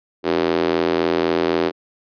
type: tone with high-pass filter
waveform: square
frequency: 41.93 Hz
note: E1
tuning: 30 cents sharp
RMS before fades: -19 dBFS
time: 0.23-1.72 s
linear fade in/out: 50 ms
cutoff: 360 Hz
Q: 2.6
effects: resampled to 11025 Hz